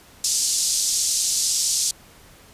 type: band-pass noise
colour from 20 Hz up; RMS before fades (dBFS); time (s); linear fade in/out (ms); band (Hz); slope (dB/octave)
pink; -22; 0.24-1.91; 2; 5100 to 8800; 24
effects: pink hiss -49 dBFS RMS until 2.53 s + resampled to 32000 Hz